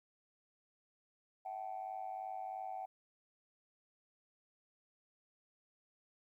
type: tone with amplitude modulation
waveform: sine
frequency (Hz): 759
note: F#5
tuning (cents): +44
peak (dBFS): -36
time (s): 1.45-2.86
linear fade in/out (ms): 10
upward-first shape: sine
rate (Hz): 103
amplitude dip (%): 85
effects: tanh soft clip ceiling -34 dBFS + 13-bit